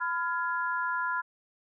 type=chord; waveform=sine; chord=F diminished; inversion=second; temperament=just; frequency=1005.8 / 1396.9 / 1676.3 Hz; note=Cb6 / F6 / Ab6; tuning=+31 / 0 / +16 cents; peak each=-31 / -31 / -36 dBFS; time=0-1.22 s; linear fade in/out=20 ms; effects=none